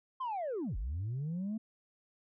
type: linear two-way sweep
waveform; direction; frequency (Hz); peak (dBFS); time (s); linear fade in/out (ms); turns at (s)
sine; down then up; 1071 to 41.17 to 225.6; -32; 0.2-1.58; 10; 0.77
effects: tanh soft clip ceiling -32 dBFS